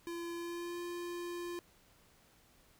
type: tone with pitch glide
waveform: square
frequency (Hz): 341.1 to 348.3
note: F4 to F4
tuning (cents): -41 to -5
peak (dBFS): -40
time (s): 0.07-1.59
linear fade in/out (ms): 0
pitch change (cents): +36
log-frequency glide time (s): 0.36-0.81
effects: pink hiss -66 dBFS RMS until 2.79 s